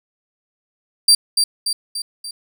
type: tone with echo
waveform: 30% pulse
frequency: 4699 Hz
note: D8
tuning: in tune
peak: -5 dBFS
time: 1.08-1.15 s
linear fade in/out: 5 ms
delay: 290 ms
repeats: 4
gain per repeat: -5 dB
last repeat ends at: 2.31 s
effects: none